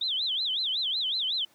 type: tone with vibrato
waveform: sine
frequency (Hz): 3520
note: A7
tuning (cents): 0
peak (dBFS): -26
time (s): 0.01-1.45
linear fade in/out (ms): 5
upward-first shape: sine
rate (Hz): 5.4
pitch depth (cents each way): 270
effects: pink hiss -62 dBFS RMS until 1.54 s + high-pass 200 Hz 12 dB/octave